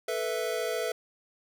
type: chord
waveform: square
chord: A suspended second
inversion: none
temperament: equal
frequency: 440 / 493.9 / 659.3 Hz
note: A4 / B4 / E5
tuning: 0 / 0 / 0 cents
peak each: -34 dBFS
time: 0.08-0.92 s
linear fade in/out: 5 ms
effects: none